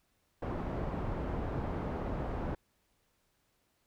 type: low-pass noise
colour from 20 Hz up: pink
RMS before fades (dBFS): -36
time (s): 0.42-2.55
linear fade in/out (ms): 5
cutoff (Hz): 920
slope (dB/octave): 12
effects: pink hiss -75 dBFS RMS until 3.86 s